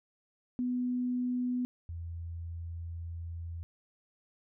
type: tone pair in turn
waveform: sine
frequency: 248.3 / 84.11 Hz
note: B3 / E2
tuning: +9 / +35 cents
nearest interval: octave + perfect fifth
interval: 1874 cents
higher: first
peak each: -29 / -37 dBFS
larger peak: first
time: 0.59-1.65 / 1.89-3.63 s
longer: second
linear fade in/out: 0 ms
effects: none